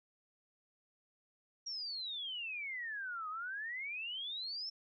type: exponential two-way sweep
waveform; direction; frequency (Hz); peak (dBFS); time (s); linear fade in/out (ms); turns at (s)
sine; down then up; 5680 to 1227 to 5440; -39; 1.66-4.7; 10; 3.29
effects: none